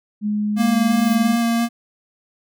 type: tone with pitch glide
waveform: sine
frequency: 209.3 to 211.2 Hz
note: G#3 to G#3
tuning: +14 to +29 cents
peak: -18 dBFS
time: 0.21-1.38 s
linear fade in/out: 50 ms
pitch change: +15 cents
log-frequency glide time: 0.92-1.17 s
type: tone with vibrato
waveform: square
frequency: 233.1 Hz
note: A#3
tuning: in tune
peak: -17 dBFS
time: 0.56-1.69 s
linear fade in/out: 50 ms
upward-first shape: square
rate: 2.9 Hz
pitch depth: 9 cents each way
type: noise with exponential growth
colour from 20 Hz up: violet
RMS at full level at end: -34 dBFS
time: 0.64-1.15 s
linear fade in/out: 2 ms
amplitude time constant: 110 ms
effects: none